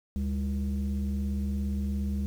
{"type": "tone pair together", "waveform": "sine", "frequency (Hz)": [72.8, 201.2], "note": ["D2", "G3"], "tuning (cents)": [-15, 45], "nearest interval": "octave + tritone", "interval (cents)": 1760, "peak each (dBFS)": [-27, -29], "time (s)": [0.16, 2.26], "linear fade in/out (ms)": 0, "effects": ["tanh soft clip ceiling -24 dBFS", "9-bit"]}